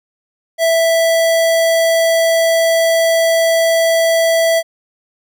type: tone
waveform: square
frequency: 659.3 Hz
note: E5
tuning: in tune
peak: -11 dBFS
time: 0.58-4.63 s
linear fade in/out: 50 ms
effects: none